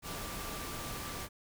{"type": "tone in noise", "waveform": "sine", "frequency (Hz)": 1174.7, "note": "D6", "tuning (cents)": 0, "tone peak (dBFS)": -48, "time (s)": [0.02, 1.29], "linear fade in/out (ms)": 50, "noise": "pink", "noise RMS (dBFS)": -41, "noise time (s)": [0.02, 1.29], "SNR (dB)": -10, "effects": []}